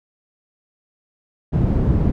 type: low-pass noise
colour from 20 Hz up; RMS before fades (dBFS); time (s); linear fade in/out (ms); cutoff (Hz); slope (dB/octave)
white; -17; 1.52-2.12; 20; 170; 12
effects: none